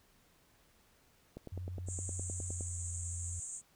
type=click train; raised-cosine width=2 ms; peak=-31 dBFS; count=13; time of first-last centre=1.37-2.608 s; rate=9.69 Hz
type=tone with pitch glide; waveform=sine; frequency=90.7 to 85.91 Hz; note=F#2 to F2; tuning=-34 to -28 cents; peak=-39 dBFS; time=1.52-3.4 s; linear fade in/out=5 ms; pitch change=-94 cents; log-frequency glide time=2.24-2.83 s
type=band-pass noise; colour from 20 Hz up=white; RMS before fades=-44 dBFS; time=1.86-3.62 s; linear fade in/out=50 ms; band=6700 to 8600 Hz; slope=96 dB/octave
effects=pink hiss -68 dBFS RMS until 3.75 s